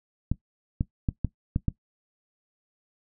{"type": "clicks", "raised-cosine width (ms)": 5, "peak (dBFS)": -12, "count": 6, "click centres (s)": [0.316, 0.809, 1.088, 1.247, 1.561, 1.683], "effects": ["noise-tail reverb RT60 0.1 s tail -17 dB re dry"]}